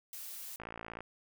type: noise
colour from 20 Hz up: blue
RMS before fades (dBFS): -45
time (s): 0.13-0.56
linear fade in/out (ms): 2
type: click train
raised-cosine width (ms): 0.5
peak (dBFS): -28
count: 24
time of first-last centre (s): 0.6-1.006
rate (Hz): 56.6
effects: none